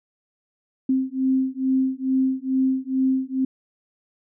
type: beating tone pair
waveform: sine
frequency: 261.6 / 263.9 Hz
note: C4 / C4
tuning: 0 / +15 cents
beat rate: 2.3 Hz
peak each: -22 dBFS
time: 0.89-3.45 s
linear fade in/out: 5 ms
effects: none